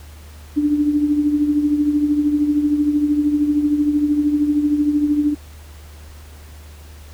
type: tone with tremolo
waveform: sine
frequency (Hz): 294.8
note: D4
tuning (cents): +7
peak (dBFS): -11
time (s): 0.56-5.35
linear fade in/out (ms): 20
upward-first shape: triangle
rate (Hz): 13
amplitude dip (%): 65
effects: added 75 Hz sine -37 dBFS peak until 7.13 s + pink hiss -46 dBFS RMS until 7.13 s